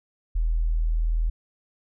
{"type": "tone", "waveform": "sine", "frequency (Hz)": 40.51, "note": "E1", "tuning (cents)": -29, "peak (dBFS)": -20, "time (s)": [0.35, 1.3], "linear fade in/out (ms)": 10, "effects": []}